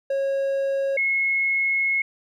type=tone pair in turn; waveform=triangle / sine; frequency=547 / 2173 Hz; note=C#5 / C#7; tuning=-23 / -35 cents; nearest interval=2 octaves; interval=2388 cents; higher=second; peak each=-19 dBFS; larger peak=neither; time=0.1-0.97 / 0.97-2.02 s; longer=second; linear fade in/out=5 ms; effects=none